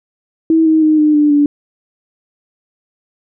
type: tone with pitch steps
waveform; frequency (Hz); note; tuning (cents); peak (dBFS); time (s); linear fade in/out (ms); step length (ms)
sine; 323.1 / 316.3 / 309.6 / 303 / 296.6 / 290.4; E4 / D#4 / D#4 / D#4 / D4 / D4; -35 / +29 / -9 / -46 / +17 / -19; -7; 0.5-1.46; 2; 160
effects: none